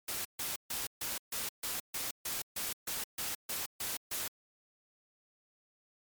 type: noise bursts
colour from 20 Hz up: white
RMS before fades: -37 dBFS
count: 14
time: 0.08-4.28 s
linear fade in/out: 5 ms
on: 170 ms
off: 140 ms
effects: MP3 96 kbps